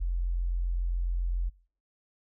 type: tone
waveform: sine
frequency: 43.65 Hz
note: F1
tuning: in tune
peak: -26 dBFS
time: 0-1.5 s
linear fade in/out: 20 ms
effects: noise-tail reverb RT60 0.5 s tail -24 dB re dry